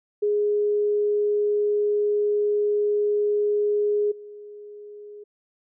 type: tone with level steps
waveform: sine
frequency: 415.3 Hz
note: G#4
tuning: in tune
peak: -19 / -38 dBFS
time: 0.22-5.24 s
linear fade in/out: 10 ms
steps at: 4.11 s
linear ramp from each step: 10 ms
effects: none